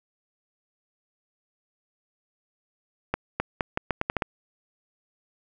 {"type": "accelerating click train", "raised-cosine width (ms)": 0.5, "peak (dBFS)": -9, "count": 9, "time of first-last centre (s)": [3.14, 4.222], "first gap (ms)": 260, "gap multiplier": 0.8, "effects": []}